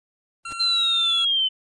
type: noise with exponential growth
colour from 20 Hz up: pink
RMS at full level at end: -36 dBFS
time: 0.43-0.53 s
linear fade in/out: 5 ms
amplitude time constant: 20 ms
type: tone with pitch glide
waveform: 25% pulse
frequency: 1366 to 1352.7 Hz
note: F6 to E6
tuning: -39 to +44 cents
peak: -27 dBFS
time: 0.45-1.25 s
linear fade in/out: 5 ms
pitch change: -17 cents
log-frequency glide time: 0.7-1.05 s
type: exponential sweep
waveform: sine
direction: down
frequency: 4150 to 3032 Hz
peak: -18 dBFS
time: 0.59-1.49 s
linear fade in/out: 20 ms
effects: resampled to 24000 Hz